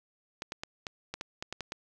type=clicks; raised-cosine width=0.2 ms; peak=-19 dBFS; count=10; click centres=0.421 / 0.521 / 0.635 / 0.868 / 1.14 / 1.211 / 1.425 / 1.526 / 1.607 / 1.721 s; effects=none